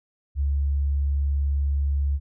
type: tone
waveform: sine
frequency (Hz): 70.4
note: C#2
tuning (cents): +27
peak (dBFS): -20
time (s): 0.35-2.2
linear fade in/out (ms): 50
effects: none